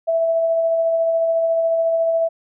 sine tone with tremolo, 659.3 Hz, E5, in tune, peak -14 dBFS, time 0.07-2.29 s, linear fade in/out 20 ms, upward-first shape sine, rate 14 Hz, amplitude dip 25%, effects none

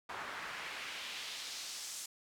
pink noise with band-pass filter sweep, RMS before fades -44 dBFS, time 0.09-2.06 s, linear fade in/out 5 ms, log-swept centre 1200 to 7400 Hz, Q 1.3, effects none

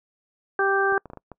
harmonic tone, 392 Hz, G4, in tune, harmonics 1 / 2 / 3 / 4, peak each -23 / -26 / -27 / -23 dBFS, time 0.59-0.98 s, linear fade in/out 2 ms
clicks, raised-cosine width 1 ms, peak -25 dBFS, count 6, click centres 0.924 / 1.057 / 1.101 / 1.134 / 1.173 / 1.317 s
effects noise-tail reverb RT60 0.1 s tail -26 dB re dry

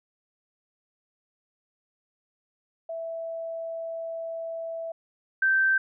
sine tone pair in turn, 659.3 / 1557.3 Hz, E5 / G6, 0 / -12 cents, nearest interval octave + minor third, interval 1488 cents, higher second, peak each -31 / -19 dBFS, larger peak second, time 2.89-4.92 / 5.42-5.78 s, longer first, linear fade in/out 5 ms, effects none

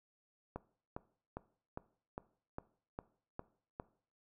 click train, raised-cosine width 1 ms, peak -27 dBFS, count 9, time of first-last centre 0.56-3.799 s, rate 2.47 Hz, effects noise-tail reverb RT60 0.5 s tail -19 dB re dry

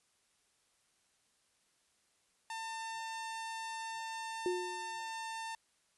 sawtooth tone, 899 Hz, A5, 37 cents sharp, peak -36 dBFS, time 2.5-5.55 s, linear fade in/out 2 ms
sine tone with exponential decay, 360 Hz, F#4, 47 cents flat, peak -29 dBFS, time 4.46-5.11 s, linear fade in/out 1 ms, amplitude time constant 140 ms
effects white hiss -74 dBFS RMS until 5.97 s + resampled to 24000 Hz

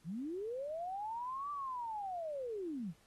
sine linear two-way sweep, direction up then down, 143.8 to 1174.7 to 143.8 Hz, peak -38 dBFS, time 0.04-2.94 s, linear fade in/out 50 ms, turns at 1.51 s, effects pink hiss -69 dBFS RMS until 3.06 s + AAC 32 kbps

